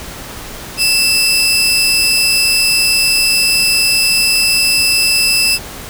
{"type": "tone pair together", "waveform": "sawtooth", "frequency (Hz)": [2653, 5008], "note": ["E7", "D#8"], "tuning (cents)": [10, 10], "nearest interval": "major seventh", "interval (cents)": 1100, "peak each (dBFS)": -10, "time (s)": [0.77, 5.59], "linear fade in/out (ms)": 50, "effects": ["pink hiss -29 dBFS RMS until 5.89 s"]}